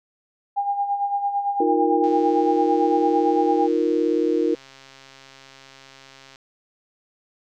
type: tone with tremolo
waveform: sine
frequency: 806 Hz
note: G5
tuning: 48 cents sharp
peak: -18 dBFS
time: 0.56-3.68 s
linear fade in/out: 20 ms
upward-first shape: sine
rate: 8.9 Hz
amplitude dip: 60%
type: chord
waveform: sine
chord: Eb suspended second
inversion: none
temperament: just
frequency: 311.1 / 350 / 466.7 Hz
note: Eb4 / F4 / Bb4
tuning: 0 / +4 / +2 cents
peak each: -22 dBFS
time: 1.6-4.55 s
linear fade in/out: 5 ms
type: click train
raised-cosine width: 0.2 ms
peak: -28 dBFS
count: 584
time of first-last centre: 2.04-6.359 s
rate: 135 Hz
effects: none